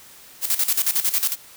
blue noise with tremolo, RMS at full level -19 dBFS, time 0.41-1.36 s, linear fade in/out 50 ms, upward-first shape square, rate 11 Hz, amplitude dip 75%, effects white hiss -46 dBFS RMS until 1.56 s

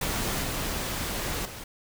pink noise with level steps, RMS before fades -29 / -31 / -40 dBFS, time 0.01-1.64 s, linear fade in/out 5 ms, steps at 0.42 / 1.45 s, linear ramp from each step 5 ms, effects none

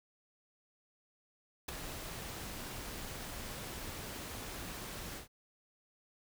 pink noise with ADSR envelope, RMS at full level -35 dBFS, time 1.68-5.28 s, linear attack 9 ms, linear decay 6 ms, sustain -9 dB, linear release 120 ms, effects none

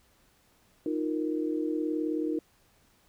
sine chord, Eb suspended second, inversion none, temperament just, 311.1 / 350 / 466.7 Hz, Eb4 / F4 / Bb4, 0 / +4 / +2 cents, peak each -29 / -34 / -35 dBFS, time 0.86-2.39 s, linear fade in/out 2 ms, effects pink hiss -65 dBFS RMS until 3.08 s

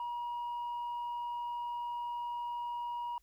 sine tone with tanh clipping, 957 Hz, A#5, 45 cents sharp, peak -36 dBFS, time 0-3.18 s, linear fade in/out 2 ms, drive 1 dB, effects added 50 Hz sine -68 dBFS peak until 3.22 s + white hiss -75 dBFS RMS until 3.22 s

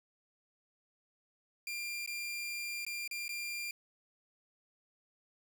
sawtooth tone with dropouts, 2389 Hz, D7, 29 cents sharp, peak -34 dBFS, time 1.67-3.71 s, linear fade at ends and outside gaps 2 ms, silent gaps 2.062-2.075 / 2.85-2.865 / 3.077-3.111 / 3.281-3.291 s, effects 10-bit

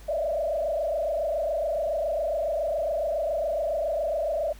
sine tone with frequency modulation, 622.3 Hz, D#5, in tune, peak -24 dBFS, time 0.08-4.53 s, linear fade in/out 10 ms, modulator 27.2 Hz, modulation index 2, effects added 50 Hz sine -43 dBFS peak until 4.59 s + pink hiss -53 dBFS RMS until 4.59 s

